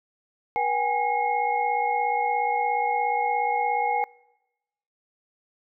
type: tone cluster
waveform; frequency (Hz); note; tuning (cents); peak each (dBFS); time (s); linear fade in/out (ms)
sine; 482.5 / 769 / 826 / 2158; B4 / G5 / G#5 / C#7; -40 / -33 / -10 / -47; -31 / -29 / -23 / -32; 0.56-4.04; 0
effects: noise-tail reverb RT60 1.0 s tail -25 dB re dry

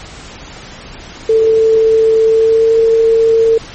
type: tone with pitch glide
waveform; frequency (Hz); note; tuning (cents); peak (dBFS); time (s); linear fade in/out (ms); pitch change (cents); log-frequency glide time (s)
sine; 444.9 to 451.9; A4 to A4; +19 to +46; -6; 1.29-3.58; 5; +27; 2.25-2.76
effects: pink hiss -32 dBFS RMS until 3.74 s + MP3 32 kbps

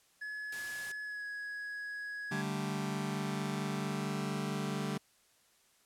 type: tone with pitch glide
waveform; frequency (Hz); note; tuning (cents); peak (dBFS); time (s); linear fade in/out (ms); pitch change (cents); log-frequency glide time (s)
triangle; 1700 to 1668.9; G#6 to G#6; +40 to +8; -37; 0.21-2.42; 10; -32; 1.03-1.25
type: noise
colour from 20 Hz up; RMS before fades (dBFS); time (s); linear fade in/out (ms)
white; -46; 0.52-0.92; 5
type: chord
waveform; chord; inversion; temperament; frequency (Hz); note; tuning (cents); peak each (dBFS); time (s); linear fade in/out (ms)
sawtooth; D suspended fourth; none; just; 146.83 / 195.78 / 220.2; D3 / G3 / A3; 0 / -2 / +2; -34 / -33 / -36; 2.31-4.98; 10
effects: white hiss -68 dBFS RMS until 5.85 s + low-pass 11000 Hz 12 dB/octave

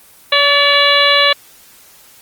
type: harmonic tone with a mistuned harmonic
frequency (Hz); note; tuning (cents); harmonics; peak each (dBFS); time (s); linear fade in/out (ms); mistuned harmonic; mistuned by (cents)
570; C#5; +48; 1 / 2 / 3 / 4 / 5 / 6 / 7; -16 / -16 / -16 / -16 / -16 / -16 / -16; 0.32-1.33; 5; 3; +26
effects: white hiss -44 dBFS RMS until 2.21 s + Opus 24 kbps

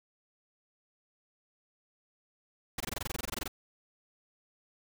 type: noise bursts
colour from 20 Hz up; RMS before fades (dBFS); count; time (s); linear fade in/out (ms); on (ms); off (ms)
pink; -35; 16; 2.78-3.479; 5; 24; 21
effects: none

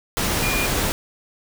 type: tone in noise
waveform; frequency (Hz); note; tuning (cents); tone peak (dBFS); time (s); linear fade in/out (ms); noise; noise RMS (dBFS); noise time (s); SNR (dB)
sine; 2422; D#7; -47; -24; 0.43-0.66; 0; pink; -22; 0.17-0.92; -5
effects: none

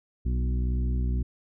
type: harmonic tone with a mistuned harmonic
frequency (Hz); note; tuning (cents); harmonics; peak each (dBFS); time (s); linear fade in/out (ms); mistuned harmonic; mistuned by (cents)
61.74; B1; 0; 1 / 2 / 3 / 4 / 5 / 6; -24 / -33 / -38 / -38 / -47 / -46; 0.25-1.23; 10; 3; +23
effects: none

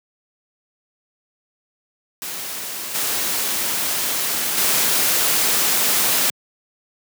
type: noise with level steps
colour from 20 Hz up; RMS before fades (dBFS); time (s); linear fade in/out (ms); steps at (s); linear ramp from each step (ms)
white; -29 / -22 / -18; 2.22-6.3; 0; 2.94 / 4.57; 10
effects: high-pass 150 Hz 12 dB/octave

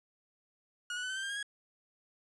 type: tone with pitch steps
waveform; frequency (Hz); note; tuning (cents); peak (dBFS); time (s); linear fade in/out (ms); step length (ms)
30% pulse; 1446 / 1474.7 / 1503.9 / 1533.8 / 1564.2 / 1595.2 / 1626.8 / 1659.1; F#6 / F#6 / F#6 / G6 / G6 / G6 / G#6 / G#6; -40 / -6 / +28 / -38 / -4 / +30 / -36 / -2; -33; 0.9-1.428; 2; 66
effects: resampled to 24000 Hz + 11-bit

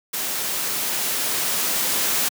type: noise with level ramp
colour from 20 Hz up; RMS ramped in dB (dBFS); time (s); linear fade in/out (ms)
white; -26 to -21; 0.13-2.29; 10
effects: high-pass 150 Hz 12 dB/octave

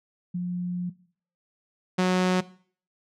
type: tone pair in turn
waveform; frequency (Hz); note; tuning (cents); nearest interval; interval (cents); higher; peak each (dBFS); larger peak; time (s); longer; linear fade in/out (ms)
sine / sawtooth; 178 / 183.43; F3 / F#3; +33 / -15; minor second; 52; second; -26 / -16; second; 0.34-0.9 / 1.98-2.41; first; 10
effects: noise-tail reverb RT60 0.5 s tail -19 dB re dry + low-pass 6000 Hz 12 dB/octave

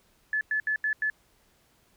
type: tone bursts at uneven times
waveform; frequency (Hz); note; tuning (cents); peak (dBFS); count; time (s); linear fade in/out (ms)
sine; 1726; A6; -34; -24; 5; 0.33-0.41 / 0.51-0.6 / 0.67-0.76 / 0.84-0.93 / 1.02-1.1; 2
effects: pink hiss -65 dBFS RMS until 1.96 s

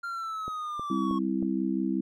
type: exponential sweep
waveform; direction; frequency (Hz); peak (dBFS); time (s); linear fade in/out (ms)
triangle; down; 1396.9 to 1094; -30; 0.03-1.19; 10
type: click train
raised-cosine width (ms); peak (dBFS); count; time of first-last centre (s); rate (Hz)
2; -26; 4; 0.48-1.426; 3.17
type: harmonic tone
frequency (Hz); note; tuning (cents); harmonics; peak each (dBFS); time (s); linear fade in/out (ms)
65.41; C2; 0; 3 / 4 / 5; -30 / -30 / -30; 0.9-2.01; 5
effects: none

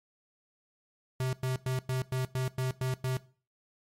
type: tone bursts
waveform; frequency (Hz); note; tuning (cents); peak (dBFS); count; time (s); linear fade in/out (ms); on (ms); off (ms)
square; 129.3; C3; -20; -29; 9; 1.2-3.17; 2; 130; 100
effects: noise-tail reverb RT60 0.4 s tail -19 dB re dry + MP3 64 kbps

